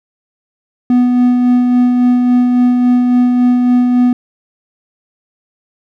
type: tone with tremolo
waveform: triangle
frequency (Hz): 246.9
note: B3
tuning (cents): 0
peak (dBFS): -4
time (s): 0.9-4.13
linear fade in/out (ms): 2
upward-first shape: sine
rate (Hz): 3.6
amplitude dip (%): 30
effects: none